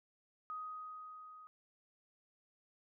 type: tone with level ramp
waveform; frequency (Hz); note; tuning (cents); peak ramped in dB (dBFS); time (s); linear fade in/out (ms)
sine; 1252; D#6; +10; -40 to -53; 0.5-1.47; 0
effects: none